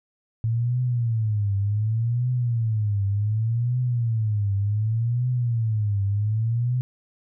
sine tone with vibrato, 111.5 Hz, A2, 23 cents sharp, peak -20 dBFS, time 0.44-6.81 s, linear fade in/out 0 ms, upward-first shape triangle, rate 0.67 Hz, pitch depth 220 cents each way, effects none

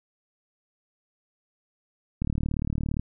click train, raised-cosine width 5 ms, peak -15 dBFS, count 30, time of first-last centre 2.22-2.995 s, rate 37.4 Hz, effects none

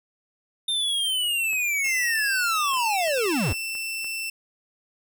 square linear sweep, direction down, 3634 to 65.41 Hz, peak -23 dBFS, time 0.68-3.53 s, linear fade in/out 5 ms
clicks, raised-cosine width 0.5 ms, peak -30 dBFS, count 10, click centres 1.532 / 1.863 / 2.735 / 2.772 / 3.077 / 3.176 / 3.257 / 3.54 / 3.752 / 4.045 s
sawtooth tone, 2676 Hz, E7, 25 cents sharp, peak -25 dBFS, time 1.84-4.3 s, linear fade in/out 5 ms
effects none

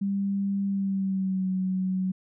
sine tone with pitch glide, 198 to 186.89 Hz, G3 to F#3, +18 to +18 cents, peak -24 dBFS, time 0.01-2.12 s, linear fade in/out 10 ms, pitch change -100 cents, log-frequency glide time 0.66-1.49 s, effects none

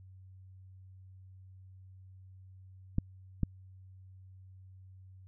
clicks, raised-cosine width 5 ms, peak -16 dBFS, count 2, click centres 2.984 / 3.433 s, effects added 94 Hz sine -51 dBFS peak until 5.27 s

